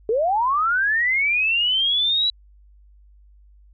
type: linear sweep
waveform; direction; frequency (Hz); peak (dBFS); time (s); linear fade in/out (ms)
sine; up; 415.3 to 3951; -17; 0.09-2.3; 2
effects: added 50 Hz sine -48 dBFS peak until 3.73 s